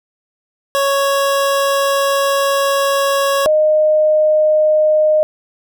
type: tone pair in turn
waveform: 25% pulse / sine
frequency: 554.4 / 615.6 Hz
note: C#5 / D#5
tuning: 0 / -19 cents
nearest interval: major second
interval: 181 cents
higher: second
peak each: -9 dBFS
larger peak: neither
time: 0.75-3.46 / 3.46-5.23 s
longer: first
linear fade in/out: 0 ms
effects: none